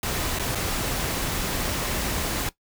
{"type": "noise with dropouts", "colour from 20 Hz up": "pink", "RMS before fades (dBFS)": -27, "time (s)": [0.03, 2.49], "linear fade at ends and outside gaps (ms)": 2, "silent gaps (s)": [[0.388, 0.395], [0.55, 0.554]], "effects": ["noise-tail reverb RT60 0.1 s tail -17 dB re dry"]}